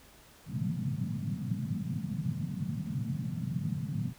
pink band-pass noise, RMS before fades -34 dBFS, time 0.46-4.14 s, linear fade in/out 50 ms, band 110 to 220 Hz, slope 48 dB/octave, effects pink hiss -57 dBFS RMS until 4.18 s

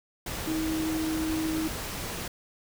sine tone in noise, 317 Hz, D#4, 32 cents sharp, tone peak -27 dBFS, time 0.47-1.68 s, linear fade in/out 5 ms, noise pink, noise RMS -35 dBFS, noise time 0.26-2.28 s, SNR +5 dB, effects none

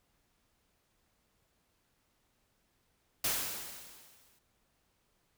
white noise with exponential decay, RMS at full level -30 dBFS, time 3.24-4.39 s, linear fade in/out 5 ms, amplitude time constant 250 ms, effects pink hiss -75 dBFS RMS until 5.37 s

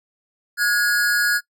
square tone pair together, 1442.5 / 1661.2 Hz, F#6 / G#6, -44 / 0 cents, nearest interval major second, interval 244 cents, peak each -20 dBFS, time 0.57-1.41 s, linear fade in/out 50 ms, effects noise-tail reverb RT60 0.1 s tail -23 dB re dry

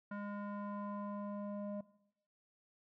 square tone with low-pass filter sweep, 204.2 Hz, G#3, 29 cents flat, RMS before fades -43 dBFS, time 0.11-1.81 s, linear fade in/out 5 ms, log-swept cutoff 1400 to 720 Hz, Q 3.5, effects noise-tail reverb RT60 0.8 s tail -19 dB re dry

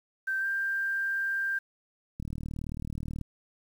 sine tone with pitch glide, 1558 to 1585.2 Hz, G6 to G6, -11 to +19 cents, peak -27 dBFS, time 0.27-1.59 s, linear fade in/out 10 ms, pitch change +30 cents, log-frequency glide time 0.39-0.46 s
click train, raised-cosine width 5 ms, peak -24 dBFS, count 40, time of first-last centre 2.2-3.213 s, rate 38.5 Hz
effects 9-bit

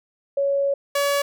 sine / sawtooth tone pair in turn, 558 / 567.1 Hz, C#5 / C#5, +11 / +39 cents, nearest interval unison, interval 28 cents, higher second, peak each -18 / -15 dBFS, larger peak second, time 0.37-0.74 / 0.95-1.22 s, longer first, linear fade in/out 5 ms, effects none

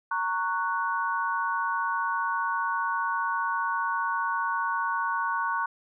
sine chord, F# major, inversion first, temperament just, 925 / 1110 / 1480 Hz, A#5 / C#6 / F#6, -14 / +2 / 0 cents, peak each -30 / -29 / -30 dBFS, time 0.11-5.66 s, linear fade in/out 5 ms, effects none

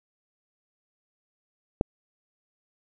click, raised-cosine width 2 ms, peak -8 dBFS, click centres 1.811 s, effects none

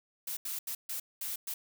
blue noise bursts at uneven times, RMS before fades -37 dBFS, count 6, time 0.27-0.37 / 0.45-0.59 / 0.67-0.75 / 0.89-1 / 1.21-1.36 / 1.47-1.54 s, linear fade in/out 5 ms, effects none

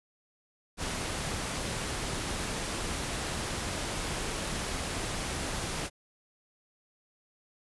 pink noise, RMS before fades -34 dBFS, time 0.77-5.9 s, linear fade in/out 50 ms, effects resampled to 24000 Hz

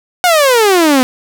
sawtooth exponential sweep, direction down, 740 to 248 Hz, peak -3 dBFS, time 0.24-1.03 s, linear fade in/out 0 ms, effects none

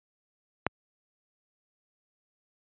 click, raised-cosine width 0.5 ms, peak -9 dBFS, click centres 0.666 s, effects high-pass 80 Hz 12 dB/octave + resampled to 8000 Hz

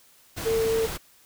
sine tone in noise, 449.4 Hz, A4, 37 cents sharp, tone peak -21 dBFS, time 0.45-0.87 s, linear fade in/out 20 ms, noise pink, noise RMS -33 dBFS, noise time 0.36-0.98 s, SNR +9 dB, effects white hiss -57 dBFS RMS until 1.25 s

